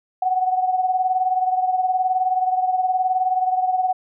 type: beating tone pair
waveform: sine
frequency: 740 / 759 Hz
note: F#5 / F#5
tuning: 0 / +44 cents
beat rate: 19 Hz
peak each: -18 / -24 dBFS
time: 0.22-3.93 s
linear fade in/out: 5 ms
effects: none